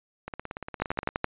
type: two click trains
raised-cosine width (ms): 0.5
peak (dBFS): -20 / -10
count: 15 / 6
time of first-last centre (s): 0.28-1.089 / 0.82-1.244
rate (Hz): 17.3 / 11.8
effects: resampled to 8000 Hz